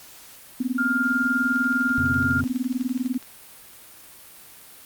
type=tone with tremolo; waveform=sine; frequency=253.2 Hz; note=B3; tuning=43 cents sharp; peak=-19 dBFS; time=0.6-3.18 s; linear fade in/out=5 ms; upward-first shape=sine; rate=20 Hz; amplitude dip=100%
type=tone; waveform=sine; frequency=1404 Hz; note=F6; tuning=9 cents sharp; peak=-21 dBFS; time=0.78-2.41 s; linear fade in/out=5 ms
type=click train; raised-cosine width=0.2 ms; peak=-26 dBFS; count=21; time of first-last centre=1.56-3.227 s; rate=12 Hz
type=chord; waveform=triangle; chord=F# suspended fourth; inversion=none; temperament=equal with one note detuned; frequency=90.23 / 123.47 / 138.59 Hz; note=F#2 / B2 / C#3; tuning=-43 / 0 / 0 cents; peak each=-26 / -31 / -29 dBFS; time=1.98-2.44 s; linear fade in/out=0 ms
effects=white hiss -46 dBFS RMS until 4.85 s + Opus 48 kbps